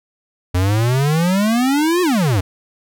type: exponential two-way sweep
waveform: square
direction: up then down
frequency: 87.31 to 370 to 87.31 Hz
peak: -14 dBFS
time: 0.54-2.41 s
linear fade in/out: 10 ms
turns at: 2.02 s
effects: none